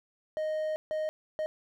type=tone bursts at uneven times; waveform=triangle; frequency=621 Hz; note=D#5; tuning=3 cents flat; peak=-27 dBFS; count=3; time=0.37-0.76 / 0.91-1.09 / 1.39-1.46 s; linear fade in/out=0 ms; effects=none